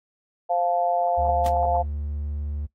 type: harmonic tone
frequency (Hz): 174.61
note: F3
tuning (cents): 0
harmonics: 3 / 4 / 5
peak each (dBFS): -28 / -21 / -29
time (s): 0.49-1.83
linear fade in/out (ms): 20
type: tone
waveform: triangle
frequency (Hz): 73.42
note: D2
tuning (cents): 0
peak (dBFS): -25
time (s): 1.17-2.67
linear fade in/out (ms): 20
type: noise with exponential decay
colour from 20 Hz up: pink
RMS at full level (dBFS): -29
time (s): 1.46-1.53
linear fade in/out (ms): 2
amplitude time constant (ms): 15
effects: noise-tail reverb RT60 0.1 s tail -17 dB re dry + AAC 48 kbps